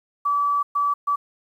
sine tone bursts at uneven times, 1151 Hz, D6, 35 cents flat, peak -18 dBFS, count 3, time 0.25-0.63 / 0.75-0.94 / 1.07-1.16 s, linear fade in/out 10 ms, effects 9-bit

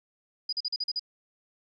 sine tone bursts, 4925 Hz, D#8, 19 cents flat, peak -27 dBFS, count 7, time 0.49-0.995 s, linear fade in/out 5 ms, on 37 ms, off 41 ms, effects none

